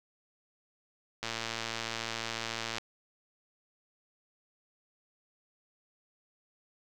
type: click train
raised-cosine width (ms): 0.2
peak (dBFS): -17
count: 178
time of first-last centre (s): 1.23-2.783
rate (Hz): 114
effects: none